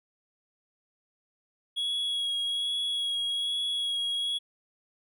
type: tone with vibrato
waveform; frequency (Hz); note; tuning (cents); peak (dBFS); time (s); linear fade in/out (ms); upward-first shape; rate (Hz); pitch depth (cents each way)
triangle; 3330; G#7; +4; -26; 1.76-4.39; 20; sine; 1.2; 16
effects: none